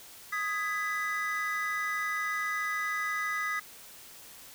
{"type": "chord", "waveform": "triangle", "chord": "G# minor", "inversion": "second", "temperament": "just", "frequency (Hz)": [1245.9, 1661.2, 1993.5], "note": ["D#6", "G#6", "B6"], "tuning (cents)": [2, 0, 16], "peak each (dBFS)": [-32, -35, -31], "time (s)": [0.32, 3.6], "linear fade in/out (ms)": 10, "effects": ["white hiss -50 dBFS RMS until 4.54 s"]}